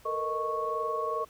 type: tone cluster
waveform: sine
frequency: 453.7 / 476 / 623 / 1105 Hz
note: A#4 / A#4 / D#5 / C#6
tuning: -47 / +36 / +2 / -6 cents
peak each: -34 / -38 / -36 / -31 dBFS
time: 0.05-1.25 s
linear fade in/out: 10 ms
effects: pink hiss -58 dBFS RMS until 1.29 s